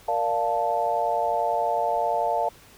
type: chord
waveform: sine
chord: Bb major seventh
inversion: none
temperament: equal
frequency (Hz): 466.2 / 587.3 / 698.5 / 880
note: Bb4 / D5 / F5 / A5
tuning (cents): 0 / 0 / 0 / 0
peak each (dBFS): -31 / -28 / -25 / -26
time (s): 0.08-2.49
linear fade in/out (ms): 5
effects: pink hiss -51 dBFS RMS until 2.77 s